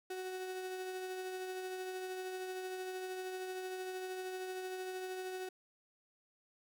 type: tone with tremolo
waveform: 35% pulse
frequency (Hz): 371.8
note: F#4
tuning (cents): +8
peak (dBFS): -37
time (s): 0.1-5.49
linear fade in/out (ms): 5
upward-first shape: triangle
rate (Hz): 13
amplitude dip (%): 35
effects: none